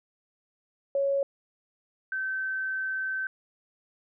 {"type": "tone pair in turn", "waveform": "sine", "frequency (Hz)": [554.4, 1541.1], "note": ["C#5", "G6"], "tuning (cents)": [0, -30], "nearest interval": "octave + tritone", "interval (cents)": 1770, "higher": "second", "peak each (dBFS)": [-23, -28], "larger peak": "first", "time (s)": [[0.95, 1.23], [2.12, 3.27]], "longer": "second", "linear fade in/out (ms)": 2, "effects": []}